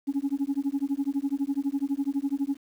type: tone with tremolo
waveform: sine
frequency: 278.5 Hz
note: C#4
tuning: 8 cents sharp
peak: -20 dBFS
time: 0.07-2.57 s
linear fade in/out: 20 ms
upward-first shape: sine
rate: 12 Hz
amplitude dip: 100%
effects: tanh soft clip ceiling -20 dBFS + 9-bit